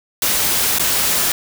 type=noise with dropouts; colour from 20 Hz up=white; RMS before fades=-17 dBFS; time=0.22-1.32 s; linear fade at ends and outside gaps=2 ms; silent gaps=0.786-0.795 s; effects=none